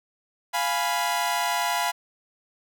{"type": "chord", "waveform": "sawtooth", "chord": "F diminished", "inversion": "none", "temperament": "equal", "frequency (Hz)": [698.5, 830.6, 987.8], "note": ["F5", "Ab5", "Cb6"], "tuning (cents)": [0, 0, 0], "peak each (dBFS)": [-24, -25, -23], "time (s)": [0.53, 1.92], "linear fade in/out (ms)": 20, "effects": []}